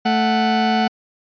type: tone pair together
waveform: 40% pulse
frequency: 220 / 740 Hz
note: A3 / F#5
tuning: 0 / 0 cents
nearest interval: octave + major sixth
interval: 2100 cents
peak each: -17 dBFS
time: 0.05-0.88 s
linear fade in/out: 10 ms
effects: resampled to 11025 Hz